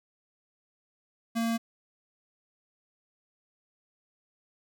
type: tone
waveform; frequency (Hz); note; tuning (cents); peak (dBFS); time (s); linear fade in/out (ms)
square; 229.2; A#3; -29; -27; 1.35-1.58; 20
effects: none